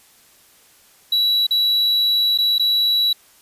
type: tone with dropouts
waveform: triangle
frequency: 3919 Hz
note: B7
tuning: 14 cents flat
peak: -13 dBFS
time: 1.12-3.13 s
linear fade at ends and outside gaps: 5 ms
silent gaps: 1.468-1.508 / 2.377-2.385 / 2.583-2.595 s
effects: white hiss -52 dBFS RMS until 3.41 s + resampled to 32000 Hz